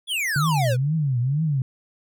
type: exponential sweep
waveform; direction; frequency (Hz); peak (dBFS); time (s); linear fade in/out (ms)
square; down; 3520 to 466.2; -23; 0.07-0.77; 50
type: tone with vibrato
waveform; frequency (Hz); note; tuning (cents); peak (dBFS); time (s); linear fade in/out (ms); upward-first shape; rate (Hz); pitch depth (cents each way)
sine; 138.8; C#3; +3; -19; 0.36-1.62; 2; triangle; 2.1; 290
effects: none